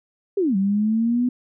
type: linear two-way sweep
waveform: sine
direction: down then up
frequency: 415.3 to 190 to 250.6 Hz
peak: -17 dBFS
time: 0.37-1.29 s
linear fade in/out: 5 ms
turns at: 0.56 s
effects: none